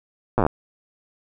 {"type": "slowing click train", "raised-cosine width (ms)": 1, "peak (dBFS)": -5, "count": 9, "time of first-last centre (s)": [0.38, 0.465], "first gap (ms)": 8, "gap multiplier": 1.08, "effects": []}